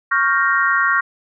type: chord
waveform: sine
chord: G half-diminished seventh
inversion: second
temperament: equal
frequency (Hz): 1108.7 / 1396.9 / 1568 / 1864.7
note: Db6 / F6 / G6 / Bb6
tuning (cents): 0 / 0 / 0 / 0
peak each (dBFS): -19 / -18 / -21 / -19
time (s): 0.11-1.01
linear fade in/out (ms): 10
effects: none